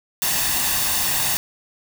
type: noise with comb filter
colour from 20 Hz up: white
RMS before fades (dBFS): -21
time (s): 0.22-1.37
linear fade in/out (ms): 0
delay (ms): 1.1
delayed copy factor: +0.55
effects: none